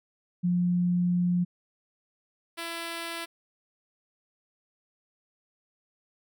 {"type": "tone pair in turn", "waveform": ["sine", "5% pulse"], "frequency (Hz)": [177.1, 335], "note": ["F3", "E4"], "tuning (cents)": [24, 28], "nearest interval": "major seventh", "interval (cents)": 1104, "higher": "second", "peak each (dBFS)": -22, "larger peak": "neither", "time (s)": [[0.43, 1.45], [2.57, 3.26]], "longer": "first", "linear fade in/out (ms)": 20, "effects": []}